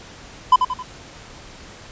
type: tone with echo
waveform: triangle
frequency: 1009 Hz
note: B5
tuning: 37 cents sharp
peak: -5 dBFS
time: 0.52-0.56 s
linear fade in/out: 5 ms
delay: 89 ms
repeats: 3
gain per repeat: -7 dB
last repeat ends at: 0.827 s
effects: pink hiss -41 dBFS RMS until 1.91 s + resampled to 16000 Hz